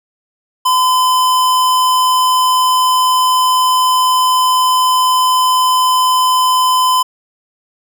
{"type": "tone", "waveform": "square", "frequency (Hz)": 1018, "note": "C6", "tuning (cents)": -48, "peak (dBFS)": -10, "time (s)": [0.65, 7.03], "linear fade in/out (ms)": 10, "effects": []}